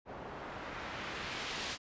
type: noise with low-pass filter sweep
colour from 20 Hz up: white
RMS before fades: -42 dBFS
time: 0.05-1.78 s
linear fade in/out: 50 ms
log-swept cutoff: 800 to 4700 Hz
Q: 0.86
effects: resampled to 16000 Hz